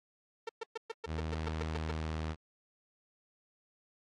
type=tone bursts; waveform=sawtooth; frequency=452 Hz; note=A4; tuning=47 cents sharp; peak=-32 dBFS; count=11; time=0.47-1.912 s; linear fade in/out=5 ms; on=22 ms; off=120 ms
type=tone with pitch glide; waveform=sawtooth; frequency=79.2 to 78.7 Hz; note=D#2 to D#2; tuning=+31 to +20 cents; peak=-31 dBFS; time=1.06-2.36 s; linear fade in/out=50 ms; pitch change=-11 cents; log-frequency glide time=1.37-2.2 s
effects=low-pass 5000 Hz 12 dB/octave + AAC 32 kbps